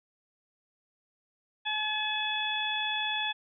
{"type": "harmonic tone", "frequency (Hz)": 855, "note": "A5", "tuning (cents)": -50, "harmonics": [1, 2, 3, 4], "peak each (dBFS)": [-35, -35, -35, -32], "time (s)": [1.65, 3.33], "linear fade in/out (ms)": 20, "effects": []}